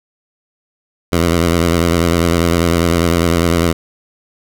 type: tone with vibrato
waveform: 10% pulse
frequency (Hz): 84.8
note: E2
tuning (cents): +50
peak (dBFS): -3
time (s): 1.12-3.73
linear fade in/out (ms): 10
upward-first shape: sine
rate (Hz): 10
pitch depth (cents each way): 65
effects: none